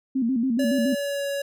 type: tone with vibrato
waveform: sine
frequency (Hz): 246.9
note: B3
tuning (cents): 0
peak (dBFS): -20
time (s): 0.15-0.95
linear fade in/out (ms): 10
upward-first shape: square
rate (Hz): 7.1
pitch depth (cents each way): 120
type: tone with pitch glide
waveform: square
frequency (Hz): 571 to 561.5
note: D5 to C#5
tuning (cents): -49 to +22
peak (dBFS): -26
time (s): 0.59-1.42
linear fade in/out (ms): 5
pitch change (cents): -29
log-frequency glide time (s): 0.91-1.26
effects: none